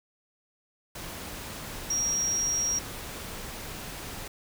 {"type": "tone in noise", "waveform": "sine", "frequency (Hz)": 5650, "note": "F8", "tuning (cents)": 19, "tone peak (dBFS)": -25, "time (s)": [1.9, 2.79], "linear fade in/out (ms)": 5, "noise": "pink", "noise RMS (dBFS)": -39, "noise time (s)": [0.95, 4.28], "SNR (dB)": 11, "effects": []}